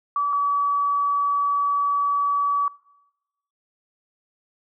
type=tone pair in turn; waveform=sine; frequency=1149 / 1142.9 Hz; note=D6 / D6; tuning=-38 / -47 cents; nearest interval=unison; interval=9 cents; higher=first; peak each=-19 dBFS; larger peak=neither; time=0.16-0.33 / 0.33-2.68 s; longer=second; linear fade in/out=2 ms; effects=noise-tail reverb RT60 1.0 s tail -23 dB re dry